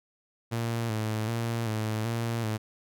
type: tone with vibrato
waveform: sawtooth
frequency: 112.5 Hz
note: A2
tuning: 39 cents sharp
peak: -24 dBFS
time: 0.51-2.58 s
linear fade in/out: 20 ms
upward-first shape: square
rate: 1.3 Hz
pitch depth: 52 cents each way
effects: none